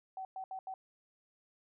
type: tone bursts at uneven times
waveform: sine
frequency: 760 Hz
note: F#5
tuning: 46 cents sharp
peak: -39 dBFS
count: 4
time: 0.17-0.25 / 0.36-0.44 / 0.51-0.59 / 0.67-0.74 s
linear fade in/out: 2 ms
effects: none